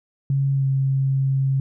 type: tone with pitch glide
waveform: sine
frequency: 137.5 to 135.06 Hz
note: C#3 to C#3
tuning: -14 to -45 cents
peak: -17 dBFS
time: 0.3-1.6 s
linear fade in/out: 2 ms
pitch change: -31 cents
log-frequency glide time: 0.53-0.66 s
effects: none